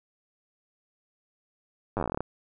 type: slowing click train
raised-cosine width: 1 ms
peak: -15 dBFS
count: 14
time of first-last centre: 1.97-2.206 s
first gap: 9 ms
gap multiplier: 1.11
effects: none